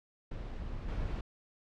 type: noise with level steps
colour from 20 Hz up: brown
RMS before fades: -40 / -35 dBFS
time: 0.31-1.21 s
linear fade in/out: 5 ms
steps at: 0.88 s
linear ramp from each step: 5 ms
effects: low-pass 4000 Hz 12 dB/octave